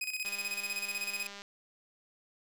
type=tone with tremolo; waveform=sawtooth; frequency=2511 Hz; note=D#7; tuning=15 cents sharp; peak=-29 dBFS; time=0.01-1.27 s; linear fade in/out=5 ms; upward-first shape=square; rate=16 Hz; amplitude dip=65%
type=click train; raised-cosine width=0.2 ms; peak=-29 dBFS; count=236; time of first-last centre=0.25-1.419 s; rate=201 Hz
effects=none